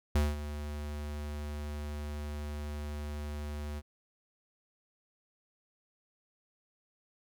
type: tone with ADSR envelope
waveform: square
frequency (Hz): 74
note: D2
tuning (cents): +14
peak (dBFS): -24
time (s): 0.15-3.82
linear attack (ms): 5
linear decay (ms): 200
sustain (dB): -13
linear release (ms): 42
effects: none